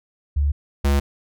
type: tone pair in turn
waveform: sine / square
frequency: 71.9 / 70.14 Hz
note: D2 / C#2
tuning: -36 / +21 cents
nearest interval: unison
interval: 43 cents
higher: first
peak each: -16 dBFS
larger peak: neither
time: 0.36-0.52 / 0.84-1 s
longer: neither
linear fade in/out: 10 ms
effects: none